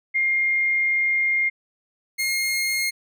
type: tone pair in turn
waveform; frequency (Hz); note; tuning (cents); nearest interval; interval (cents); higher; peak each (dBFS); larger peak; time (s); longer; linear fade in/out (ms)
sine / sawtooth; 2121 / 2138; C7 / C7; +23 / +37; unison; 14; second; -18; neither; 0.14-1.5 / 2.18-2.91; first; 20
effects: none